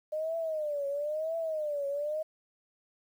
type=tone with vibrato; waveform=sine; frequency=608 Hz; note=D#5; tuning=40 cents flat; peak=-30 dBFS; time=0.12-2.23 s; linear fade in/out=10 ms; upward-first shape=triangle; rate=1 Hz; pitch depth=160 cents each way; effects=10-bit